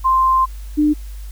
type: tone pair in turn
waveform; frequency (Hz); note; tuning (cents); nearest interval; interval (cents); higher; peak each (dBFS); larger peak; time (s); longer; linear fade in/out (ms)
sine; 1046.5 / 299.8; C6 / D4; 0 / +36; octave + minor seventh; 2164; first; -11; neither; 0.04-0.46 / 0.77-0.94; first; 20
effects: added 50 Hz sine -28 dBFS peak until 1.31 s + white hiss -47 dBFS RMS until 1.31 s